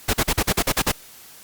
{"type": "noise bursts", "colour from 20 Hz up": "pink", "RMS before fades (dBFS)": -19, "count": 9, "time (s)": [0.08, 0.92], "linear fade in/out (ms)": 10, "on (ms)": 56, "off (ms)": 42, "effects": ["white hiss -45 dBFS RMS until 1.43 s", "Opus 48 kbps"]}